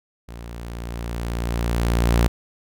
sawtooth tone with level ramp, 58.27 Hz, A#1, in tune, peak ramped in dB -31 to -10 dBFS, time 0.28-2.28 s, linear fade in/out 10 ms, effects none

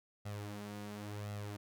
sawtooth tone with flanger, 103.4 Hz, G#2, 7 cents flat, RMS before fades -44 dBFS, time 0.25-1.57 s, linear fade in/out 10 ms, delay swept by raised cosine 1.5 to 5.6 ms, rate 0.94 Hz, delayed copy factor +0.6, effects none

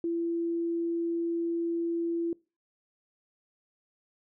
sine tone, 337.1 Hz, E4, 39 cents sharp, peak -27 dBFS, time 0.04-2.33 s, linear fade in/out 2 ms, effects noise-tail reverb RT60 0.3 s tail -24 dB re dry

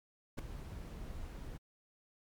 brown noise with ADSR envelope, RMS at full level -32 dBFS, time 0.37-1.58 s, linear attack 21 ms, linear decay 4 ms, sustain -13 dB, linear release 16 ms, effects MP3 96 kbps

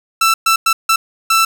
sawtooth tone bursts at uneven times, 1331 Hz, E6, 16 cents sharp, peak -6 dBFS, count 5, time 0.21-0.34 / 0.46-0.56 / 0.66-0.73 / 0.89-0.96 / 1.3-1.45 s, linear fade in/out 5 ms, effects none

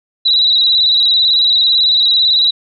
sine tone with vibrato, 3900 Hz, B7, 23 cents flat, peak -8 dBFS, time 0.25-2.51 s, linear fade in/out 10 ms, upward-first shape square, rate 18 Hz, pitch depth 35 cents each way, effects none

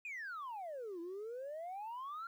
sine exponential two-way sweep, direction down then up, 2540 to 330 to 1399 Hz, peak -40 dBFS, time 0.05-2.27 s, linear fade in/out 2 ms, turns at 1 s, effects tanh soft clip ceiling -40 dBFS + 12-bit

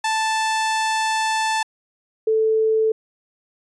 sawtooth / sine tone pair in turn, 880 / 440 Hz, A5 / A4, 0 / 0 cents, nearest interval octave, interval 1200 cents, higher first, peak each -15 dBFS, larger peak neither, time 0.04-1.63 / 2.27-2.92 s, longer first, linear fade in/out 5 ms, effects resampled to 22050 Hz

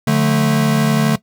square chord, D minor, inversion none, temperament equal with one note detuned, 146.83 / 179.01 / 220 Hz, D3 / F3 / A3, 0 / +43 / 0 cents, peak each -16 / -22 / -16 dBFS, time 0.07-1.16 s, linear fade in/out 5 ms, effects noise-tail reverb RT60 0.1 s tail -17 dB re dry

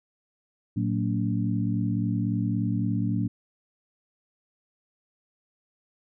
harmonic tone with a mistuned harmonic, 57 Hz, A#1, 38 cents flat, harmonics 2 / 3 / 4 / 5, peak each -27 / -29 / -30 / -31 dBFS, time 0.76-3.28 s, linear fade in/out 10 ms, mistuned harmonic 3, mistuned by +130 cents, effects none

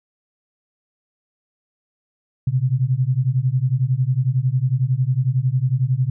sine beating tone pair, 123.47 / 134.47 Hz, B2 / C3, 0 / +48 cents, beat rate 11 Hz, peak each -19 dBFS, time 2.47-6.1 s, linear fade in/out 5 ms, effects none

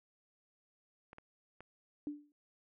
clicks, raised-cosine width 0.5 ms, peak -36 dBFS, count 3, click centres 1.131 / 1.184 / 1.606 s
sine tone with exponential decay, 293.7 Hz, D4, in tune, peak -34 dBFS, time 2.07-2.32 s, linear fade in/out 1 ms, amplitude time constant 53 ms
effects none

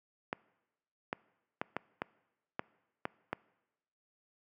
clicks, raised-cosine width 0.5 ms, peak -18 dBFS, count 8, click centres 0.329 / 1.129 / 1.615 / 1.766 / 2.019 / 2.594 / 3.054 / 3.33 s, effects noise-tail reverb RT60 1.0 s tail -23 dB re dry + high-pass 150 Hz 12 dB/octave

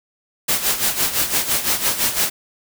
white noise with tremolo, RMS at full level -17 dBFS, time 0.48-2.3 s, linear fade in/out 10 ms, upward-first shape sine, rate 5.9 Hz, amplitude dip 70%, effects none

